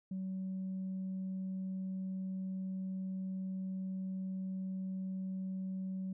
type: tone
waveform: sine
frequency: 188.8 Hz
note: F#3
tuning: 35 cents sharp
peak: -35 dBFS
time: 0.11-6.13 s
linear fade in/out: 5 ms
effects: tanh soft clip ceiling -34 dBFS